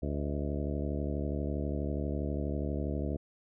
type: harmonic tone with a mistuned harmonic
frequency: 72.3 Hz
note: D2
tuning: 27 cents flat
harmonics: 1 / 2 / 3 / 4 / 5 / 6 / 7 / 8 / 9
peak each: -34 / -38 / -39 / -39 / -42 / -44 / -44 / -46 / -46 dBFS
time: 0.02-3.17 s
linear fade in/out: 10 ms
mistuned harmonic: 8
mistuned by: +77 cents
effects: none